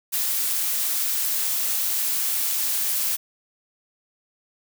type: noise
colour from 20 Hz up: blue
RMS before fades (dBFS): -24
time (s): 0.12-3.17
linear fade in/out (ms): 20
effects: none